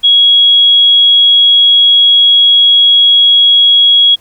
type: tone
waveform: sine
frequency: 3320 Hz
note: G#7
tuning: 1 cent flat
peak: -3 dBFS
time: 0.03-4.16 s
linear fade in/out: 20 ms
effects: pink hiss -47 dBFS RMS until 4.2 s